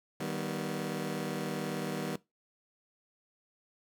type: chord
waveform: 20% pulse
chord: Eb augmented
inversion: none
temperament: just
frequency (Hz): 155.56 / 194.45 / 243.1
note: Eb3 / G3 / B3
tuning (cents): 0 / -14 / -27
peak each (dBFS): -33 / -33 / -34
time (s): 0.2-2.16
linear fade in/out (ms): 5
effects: noise-tail reverb RT60 0.2 s tail -20 dB re dry